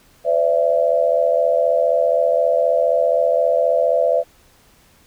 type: tone cluster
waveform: sine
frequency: 509 / 584 / 668 Hz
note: C5 / D5 / E5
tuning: -48 / -10 / +23 cents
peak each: -18 dBFS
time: 0.24-4.24 s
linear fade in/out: 50 ms
effects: pink hiss -53 dBFS RMS until 5.06 s